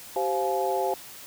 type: tone cluster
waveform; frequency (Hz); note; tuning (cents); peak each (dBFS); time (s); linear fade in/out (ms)
sine; 385.8 / 523 / 699 / 850; G4 / C5 / F5 / G#5; -28 / -1 / +1 / +40; -29; 0.16-0.94; 2
effects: white hiss -44 dBFS RMS until 1.26 s